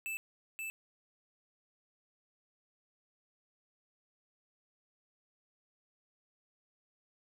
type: tone with echo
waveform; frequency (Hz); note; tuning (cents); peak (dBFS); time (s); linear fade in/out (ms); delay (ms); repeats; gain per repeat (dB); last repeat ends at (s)
square; 2637; E7; 0; -37; 0.06-0.17; 0; 530; 1; -2; 0.7
effects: none